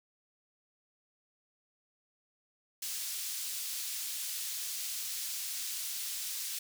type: high-pass noise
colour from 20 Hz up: pink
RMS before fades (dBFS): -38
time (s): 2.82-6.59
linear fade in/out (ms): 5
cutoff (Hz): 4400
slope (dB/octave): 12
effects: none

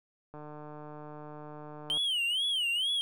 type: click train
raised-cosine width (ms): 1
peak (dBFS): -32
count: 246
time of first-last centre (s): 0.34-1.973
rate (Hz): 150
type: tone with vibrato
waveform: triangle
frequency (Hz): 3053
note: G7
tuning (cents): -46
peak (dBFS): -26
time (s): 1.9-3.01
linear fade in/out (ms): 0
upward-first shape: sine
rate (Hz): 2.2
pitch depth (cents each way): 180
effects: none

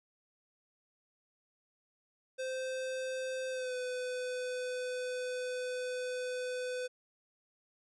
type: tone with pitch glide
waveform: square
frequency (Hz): 519 to 501.9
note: C5 to B4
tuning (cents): -14 to +28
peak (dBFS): -36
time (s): 2.38-6.88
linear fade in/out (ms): 20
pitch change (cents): -58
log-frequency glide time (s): 3.5-3.75
effects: resampled to 22050 Hz

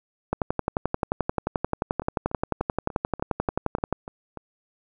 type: two click trains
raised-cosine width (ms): 1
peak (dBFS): -22 / -9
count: 9 / 42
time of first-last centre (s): 2.02-4.373 / 0.33-3.926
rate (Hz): 3.4 / 11.4
effects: none

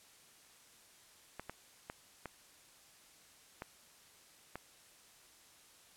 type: clicks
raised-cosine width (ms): 0.5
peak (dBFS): -27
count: 6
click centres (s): 1.396 / 1.496 / 1.899 / 2.257 / 3.621 / 4.556
effects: white hiss -62 dBFS RMS until 5.96 s + low-pass 11000 Hz 12 dB/octave

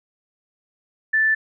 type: tone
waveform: sine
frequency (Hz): 1760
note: A6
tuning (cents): 0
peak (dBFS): -15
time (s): 1.13-1.35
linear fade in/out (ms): 10
effects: none

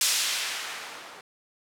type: noise with low-pass filter sweep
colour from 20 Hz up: violet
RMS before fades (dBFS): -30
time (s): 0.01-1.21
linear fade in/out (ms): 2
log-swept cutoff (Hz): 5600 to 720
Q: 0.7
effects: none

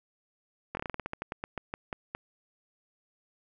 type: slowing click train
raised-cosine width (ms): 0.5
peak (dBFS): -19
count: 17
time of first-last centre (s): 0.75-2.15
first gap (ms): 21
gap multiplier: 1.17
effects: none

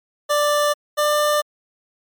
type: tone pair in turn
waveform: 25% pulse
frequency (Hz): 589 / 595.2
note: D5 / D5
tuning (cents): +5 / +23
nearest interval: unison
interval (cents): 18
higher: second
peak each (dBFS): -12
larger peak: neither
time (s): 0.29-0.74 / 0.97-1.42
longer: neither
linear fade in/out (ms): 20
effects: MP3 96 kbps

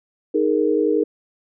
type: chord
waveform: sine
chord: D# suspended fourth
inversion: none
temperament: equal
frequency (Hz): 311.1 / 415.3 / 466.2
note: D#4 / G#4 / A#4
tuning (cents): 0 / 0 / 0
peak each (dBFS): -20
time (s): 0.34-1.04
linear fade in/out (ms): 10
effects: none

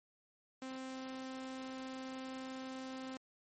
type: tone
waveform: sawtooth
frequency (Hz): 261.6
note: C4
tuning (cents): 0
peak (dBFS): -39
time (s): 0.62-3.17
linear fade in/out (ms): 2
effects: MP3 32 kbps

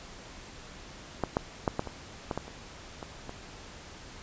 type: clicks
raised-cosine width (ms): 1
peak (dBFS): -13 / -11 / -11 / -14 / -23 / -16 / -17 / -29 / -24 / -25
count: 10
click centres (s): 1.237 / 1.369 / 1.678 / 1.794 / 1.873 / 2.312 / 2.376 / 2.48 / 3.028 / 3.294
effects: pink hiss -47 dBFS RMS until 4.22 s + resampled to 16000 Hz

